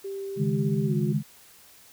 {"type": "tone with pitch glide", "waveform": "sine", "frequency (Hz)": [392, 359.5], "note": ["G4", "F#4"], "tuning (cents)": [0, -50], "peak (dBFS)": -31, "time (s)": [0.04, 1.13], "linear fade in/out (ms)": 10, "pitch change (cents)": -150, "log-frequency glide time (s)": [0.85, 0.94]}
{"type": "chord", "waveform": "sine", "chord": "C# suspended second", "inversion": "none", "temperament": "equal with one note detuned", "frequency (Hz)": [139.31, 155.56, 207.7], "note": ["C#3", "D#3", "G#3"], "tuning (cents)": [9, 0, 0], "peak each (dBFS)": -27, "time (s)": [0.36, 1.23], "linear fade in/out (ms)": 50}
{"effects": ["white hiss -53 dBFS RMS until 1.92 s"]}